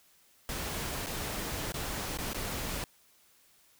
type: noise with dropouts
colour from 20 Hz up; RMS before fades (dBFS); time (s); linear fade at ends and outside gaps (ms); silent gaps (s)
pink; -36; 0.49-2.84; 1; 1.062-1.068 / 1.721-1.741 / 2.174-2.186 / 2.333-2.345
effects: white hiss -64 dBFS RMS until 3.79 s